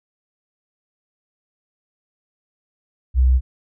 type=tone; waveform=sine; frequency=63.8 Hz; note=C2; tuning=43 cents flat; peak=-11 dBFS; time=3.14-3.41 s; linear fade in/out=50 ms; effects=none